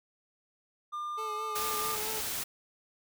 triangle tone, 1200 Hz, D6, 37 cents sharp, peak -32 dBFS, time 0.92-1.96 s, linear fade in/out 20 ms
25% pulse tone with vibrato, 432.4 Hz, A4, 30 cents flat, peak -35 dBFS, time 1.17-2.21 s, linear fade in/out 20 ms, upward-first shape sine, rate 4.5 Hz, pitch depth 30 cents each way
white noise, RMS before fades -35 dBFS, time 1.55-2.44 s, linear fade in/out 10 ms
effects none

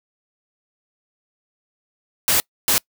white noise bursts at uneven times, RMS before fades -17 dBFS, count 2, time 2.28-2.4 / 2.68-2.78 s, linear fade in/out 0 ms, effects noise-tail reverb RT60 0.1 s tail -26 dB re dry

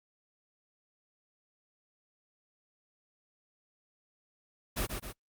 pink noise with echo, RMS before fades -32 dBFS, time 4.76-4.87 s, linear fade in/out 20 ms, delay 130 ms, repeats 2, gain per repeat -5 dB, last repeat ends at 5.13 s, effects noise-tail reverb RT60 0.1 s tail -26 dB re dry + Opus 48 kbps

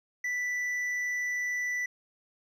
triangle tone with hard clipping, 1975.5 Hz, B6, in tune, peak -30 dBFS, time 0.24-1.86 s, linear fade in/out 5 ms, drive 7 dB, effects none

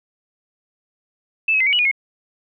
sine tone with pitch steps, 2631 / 2557 / 2068 / 2257 / 2932 / 2449 / 2165 Hz, E7 / D#7 / C7 / C#7 / F#7 / D#7 / C#7, -4 / +47 / -21 / +31 / -16 / -28 / -41 cents, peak -14 dBFS, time 1.48-1.914 s, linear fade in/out 5 ms, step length 62 ms, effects none

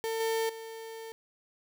35% pulse tone with level steps, 450 Hz, A4, 39 cents sharp, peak -29 / -26 / -39 dBFS, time 0.04-1.12 s, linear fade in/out 0 ms, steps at 0.2 / 0.49 s, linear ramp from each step 5 ms, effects none

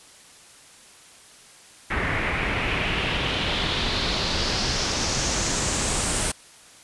pink noise with low-pass filter sweep, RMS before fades -25 dBFS, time 1.9-6.32 s, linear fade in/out 10 ms, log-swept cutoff 1900 to 9300 Hz, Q 3.1, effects white hiss -49 dBFS RMS until 6.83 s + resampled to 24000 Hz

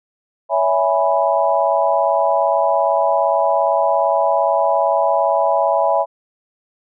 sine chord, C# minor seventh, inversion none, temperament equal with one note detuned, 561.8 / 659.3 / 830.6 / 987.8 Hz, C#5 / E5 / G#5 / B5, +23 / 0 / 0 / 0 cents, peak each -19 / -17 / -19 / -20 dBFS, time 0.49-6.06 s, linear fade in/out 50 ms, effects none

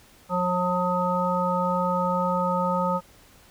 harmonic tone, 179.8 Hz, F#3, 49 cents flat, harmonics 1 / 3 / 5 / 7, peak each -27 / -27 / -27 / -27 dBFS, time 0.29-3.01 s, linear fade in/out 50 ms, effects pink hiss -54 dBFS RMS until 3.5 s

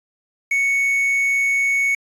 triangle tone with quantisation, 2219 Hz, C#7, 1 cent sharp, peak -14 dBFS, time 0.51-1.95 s, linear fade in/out 5 ms, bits 7, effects resampled to 32000 Hz

